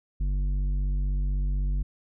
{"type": "tone with tanh clipping", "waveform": "triangle", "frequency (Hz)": 48, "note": "G1", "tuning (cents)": -36, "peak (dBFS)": -25, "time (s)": [0.2, 1.83], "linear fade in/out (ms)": 10, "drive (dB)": 13, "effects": []}